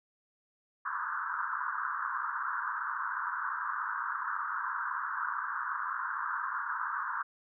white band-pass noise, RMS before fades -35 dBFS, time 0.85-7.23 s, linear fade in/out 10 ms, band 960 to 1600 Hz, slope 96 dB/octave, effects none

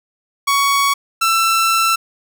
sawtooth tone pair in turn, 1119 / 1336.9 Hz, C#6 / E6, +16 / +24 cents, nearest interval minor third, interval 308 cents, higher second, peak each -9 dBFS, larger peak neither, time 0.47-0.94 / 1.21-1.96 s, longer second, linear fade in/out 10 ms, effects none

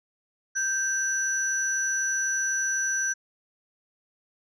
sine tone pair together, 1568 / 5920 Hz, G6 / F#8, 0 / 0 cents, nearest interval octave + major seventh, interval 2300 cents, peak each -26 dBFS, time 0.55-3.14 s, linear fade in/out 20 ms, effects tanh soft clip ceiling -17 dBFS

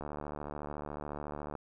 click train, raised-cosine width 1 ms, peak -26 dBFS, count 115, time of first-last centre 0.01-1.553 s, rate 73.9 Hz, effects none

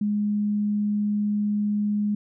sine tone, 207.7 Hz, G#3, in tune, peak -21 dBFS, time 0.01-2.15 s, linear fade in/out 5 ms, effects none

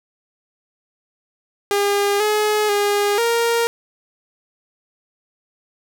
sawtooth tone with pitch steps, 404.6 / 423.6 / 408.9 / 466.2 Hz, G#4 / G#4 / G#4 / A#4, -45 / +34 / -27 / 0 cents, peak -12 dBFS, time 1.71-3.67 s, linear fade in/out 0 ms, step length 490 ms, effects none

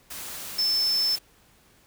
sine tone in noise, 5280 Hz, E8, 2 cents sharp, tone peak -21 dBFS, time 0.58-1.16 s, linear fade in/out 10 ms, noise white, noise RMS -37 dBFS, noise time 0.1-1.19 s, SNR +13 dB, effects pink hiss -59 dBFS RMS until 1.86 s

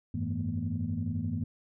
sine tone cluster, 91.2 / 102.8 / 162.5 / 217.7 / 240.3 Hz, F#2 / G#2 / E3 / A3 / B3, -24 / -17 / -24 / -18 / -47 cents, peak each -36 / -34 / -36 / -39 / -35 dBFS, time 0.14-1.44 s, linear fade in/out 5 ms, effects tanh soft clip ceiling -20 dBFS

